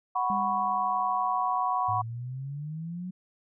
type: chord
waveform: sine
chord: F# suspended fourth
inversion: none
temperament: equal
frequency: 740 / 987.8 / 1108.7 Hz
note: F#5 / B5 / C#6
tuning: 0 / 0 / 0 cents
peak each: -29 dBFS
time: 0.15-2.02 s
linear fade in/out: 10 ms
type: tone with exponential decay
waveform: sine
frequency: 201.1 Hz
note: G3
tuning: 44 cents sharp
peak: -31 dBFS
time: 0.3-1.82 s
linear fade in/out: 0 ms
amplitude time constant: 330 ms
type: exponential sweep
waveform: sine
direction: up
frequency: 104.5 to 186.1 Hz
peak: -33 dBFS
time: 1.88-3.11 s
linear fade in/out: 10 ms
effects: none